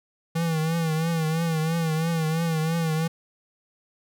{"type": "tone with vibrato", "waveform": "square", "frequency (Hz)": 162.2, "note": "E3", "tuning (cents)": -28, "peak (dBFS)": -23, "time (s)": [0.35, 3.08], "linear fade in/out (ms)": 10, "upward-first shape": "triangle", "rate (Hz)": 3, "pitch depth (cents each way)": 75, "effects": []}